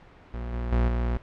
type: tone with level steps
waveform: 40% pulse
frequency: 59.5 Hz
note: A#1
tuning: 36 cents sharp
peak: -30 / -27 / -19 / -23 dBFS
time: 0.34-1.17 s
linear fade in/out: 0 ms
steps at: 0.53 / 0.72 / 0.88 s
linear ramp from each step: 2 ms
effects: pink hiss -51 dBFS RMS until 1.22 s + low-pass 2000 Hz 12 dB/octave